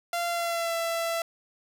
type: tone with pitch glide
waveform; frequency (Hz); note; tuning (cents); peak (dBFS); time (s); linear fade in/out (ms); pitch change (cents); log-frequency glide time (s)
sawtooth; 689 to 668.2; F5 to E5; -24 to +23; -23; 0.13-1.22; 2; -53; 0.29-0.75
effects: none